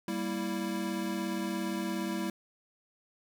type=chord; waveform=square; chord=E diminished; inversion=first; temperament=equal; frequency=196 / 233.1 / 329.6 Hz; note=G3 / Bb3 / E4; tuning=0 / 0 / 0 cents; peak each=-36 / -39 / -36 dBFS; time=0.08-2.3 s; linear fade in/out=2 ms; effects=none